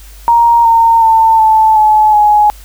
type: tone with pitch steps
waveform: sine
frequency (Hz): 936 / 915.7 / 895.8 / 876.4 / 857.3 / 838.7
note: A#5 / A#5 / A5 / A5 / A5 / G#5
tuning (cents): +7 / -31 / +31 / -7 / -45 / +17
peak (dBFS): -4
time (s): 0.28-2.5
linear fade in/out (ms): 0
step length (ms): 370
effects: added 50 Hz sine -32 dBFS peak until 2.64 s + white hiss -40 dBFS RMS until 2.64 s